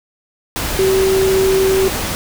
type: tone in noise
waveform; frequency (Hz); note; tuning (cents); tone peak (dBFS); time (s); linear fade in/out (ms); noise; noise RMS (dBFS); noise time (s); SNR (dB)
sine; 382.6; G4; -42; -11; 0.79-1.88; 0; pink; -21; 0.56-2.15; +7
effects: none